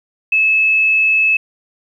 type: tone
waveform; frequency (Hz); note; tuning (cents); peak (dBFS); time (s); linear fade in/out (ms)
sine; 2600; E7; -24; -10; 0.32-1.37; 5
effects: 8-bit